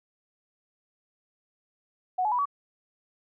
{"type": "tone with pitch steps", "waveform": "sine", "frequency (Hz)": [737, 851.5, 983.8, 1136.6], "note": ["F#5", "G#5", "B5", "C#6"], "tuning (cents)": [-7, 43, -7, 43], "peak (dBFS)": -23, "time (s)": [2.18, 2.456], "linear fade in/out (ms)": 10, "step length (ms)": 69, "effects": []}